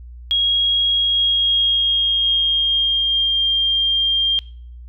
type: tone with pitch glide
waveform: sine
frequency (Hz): 3288 to 3198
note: G#7 to G7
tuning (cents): -18 to +34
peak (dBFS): -14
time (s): 0.31-4.39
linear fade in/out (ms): 0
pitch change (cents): -48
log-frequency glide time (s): 0.92-3.45
effects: noise-tail reverb RT60 0.5 s tail -21 dB re dry + added 60 Hz sine -34 dBFS peak until 4.88 s